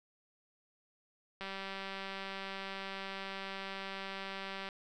click train, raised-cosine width 0.3 ms, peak -26 dBFS, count 637, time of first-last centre 1.41-4.688 s, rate 194 Hz, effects none

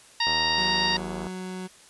harmonic tone, 932.3 Hz, A#5, in tune, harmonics 1 / 2 / 3 / 4 / 5 / 6, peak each -28 / -28 / -30 / -29 / -27 / -37 dBFS, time 0.2-0.97 s, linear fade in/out 5 ms
click train, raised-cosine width 1 ms, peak -21 dBFS, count 81, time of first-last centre 0.27-1.269 s, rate 80.1 Hz
30% pulse tone, 185 Hz, F#3, in tune, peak -30 dBFS, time 0.57-1.68 s, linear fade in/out 20 ms
effects white hiss -52 dBFS RMS until 1.89 s + resampled to 24000 Hz

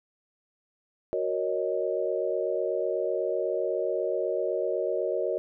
sine chord, D# minor seventh, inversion first, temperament equal, 370 / 466.2 / 554.4 / 622.3 Hz, F#4 / A#4 / C#5 / D#5, 0 / 0 / 0 / 0 cents, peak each -31 dBFS, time 1.13-5.38 s, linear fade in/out 0 ms, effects none

